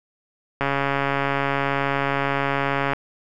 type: click train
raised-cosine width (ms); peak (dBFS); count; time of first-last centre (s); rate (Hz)
0.5; -7; 324; 0.61-2.934; 139
effects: none